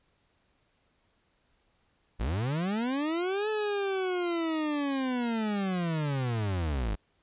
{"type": "linear two-way sweep", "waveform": "40% pulse", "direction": "up then down", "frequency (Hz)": [46.25, 434.6, 46.25], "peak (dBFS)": -27, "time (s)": [2.19, 6.96], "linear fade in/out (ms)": 20, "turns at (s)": 3.49, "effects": ["pink hiss -71 dBFS RMS until 7.22 s", "resampled to 8000 Hz"]}